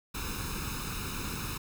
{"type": "noise with comb filter", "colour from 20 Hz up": "pink", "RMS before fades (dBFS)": -36, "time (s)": [0.14, 1.58], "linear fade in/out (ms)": 10, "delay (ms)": 0.77, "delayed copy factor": 0.8, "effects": []}